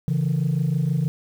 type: tone pair together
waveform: sine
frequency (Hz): 138.49 / 164.81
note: C#3 / E3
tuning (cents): -1 / 0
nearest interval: minor third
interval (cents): 301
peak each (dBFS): -20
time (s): 0.08-1.08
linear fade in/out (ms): 0
effects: tanh soft clip ceiling -16 dBFS + 8-bit